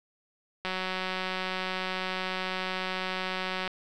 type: click train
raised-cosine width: 0.3 ms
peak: -16 dBFS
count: 564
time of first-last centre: 0.65-3.677 s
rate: 186 Hz
effects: none